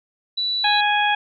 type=tone; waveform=sine; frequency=3951 Hz; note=B7; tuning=in tune; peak=-20 dBFS; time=0.37-0.81 s; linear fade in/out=10 ms
type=harmonic tone; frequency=830.6 Hz; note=G#5; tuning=in tune; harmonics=1 / 2 / 3 / 4; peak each=-19 / -22 / -24 / -25 dBFS; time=0.64-1.15 s; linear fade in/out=5 ms
effects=none